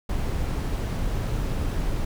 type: noise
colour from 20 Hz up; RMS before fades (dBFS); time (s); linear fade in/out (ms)
brown; -26; 0.09-2.05; 5
effects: none